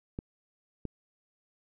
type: clicks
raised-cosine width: 3 ms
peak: -22 dBFS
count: 2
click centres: 0.189 / 0.853 s
effects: none